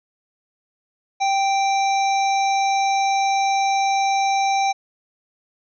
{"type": "harmonic tone with a mistuned harmonic", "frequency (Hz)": 784, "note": "G5", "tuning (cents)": 0, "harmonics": [1, 3, 5, 7, 8], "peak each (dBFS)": [-17, -27, -31, -34, -35], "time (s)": [1.2, 4.73], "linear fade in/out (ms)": 20, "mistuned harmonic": 7, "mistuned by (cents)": 28, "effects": []}